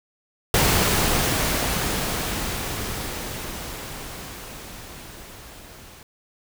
pink noise with level ramp, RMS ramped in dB -18 to -45 dBFS, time 0.54-6.03 s, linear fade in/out 2 ms, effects none

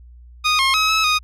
15% pulse tone with pitch steps, 1238 / 1072 / 1275 / 1295 / 1242 Hz, D#6 / C6 / D#6 / E6 / D#6, -9 / +42 / +42 / -31 / -3 cents, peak -8 dBFS, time 0.44-1.19 s, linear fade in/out 20 ms, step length 150 ms, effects added 60 Hz sine -40 dBFS peak until 1.23 s + low-pass 8000 Hz 12 dB/octave

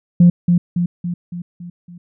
sine tone with echo, 174.61 Hz, F3, in tune, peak -4 dBFS, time 0.2-0.3 s, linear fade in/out 5 ms, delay 280 ms, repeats 6, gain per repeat -5 dB, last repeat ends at 1.98 s, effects tanh soft clip ceiling -2 dBFS

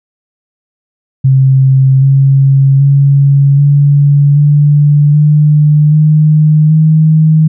sine tone with pitch steps, 133.5 / 136.62 / 139.81 / 143.08 / 146.43 / 149.85 / 153.35 / 156.94 Hz, C3 / C#3 / C#3 / D3 / D3 / D3 / D#3 / D#3, +35 / -25 / +15 / -45 / -5 / +35 / -25 / +15 cents, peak -3 dBFS, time 1.24-7.48 s, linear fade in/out 10 ms, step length 780 ms, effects none

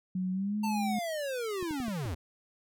sine tone with pitch glide, 185 to 211.3 Hz, F#3 to G#3, 0 to +30 cents, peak -29 dBFS, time 0.15-0.99 s, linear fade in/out 5 ms, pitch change +230 cents, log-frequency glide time 0.32-0.57 s
square linear sweep, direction down, 905 to 69.3 Hz, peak -33 dBFS, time 0.63-2.15 s, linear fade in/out 10 ms
clicks, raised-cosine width 3 ms, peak -29 dBFS, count 5, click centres 1.627 / 1.709 / 1.802 / 1.882 / 2.057 s
effects none

